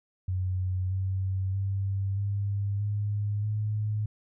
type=tone with pitch steps; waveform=sine; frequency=92.5 / 95.1 / 97.77 / 100.52 / 103.35 / 106.25 Hz; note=F#2 / F#2 / G2 / G2 / G#2 / G#2; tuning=0 / +48 / -4 / +44 / -8 / +40 cents; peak=-26 dBFS; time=0.28-4.06 s; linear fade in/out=5 ms; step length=630 ms; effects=none